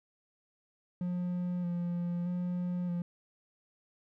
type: tone with vibrato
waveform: triangle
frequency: 176.1 Hz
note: F3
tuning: 15 cents sharp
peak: -29 dBFS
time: 1.01-3.02 s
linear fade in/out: 2 ms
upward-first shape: square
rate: 0.8 Hz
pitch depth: 20 cents each way
effects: none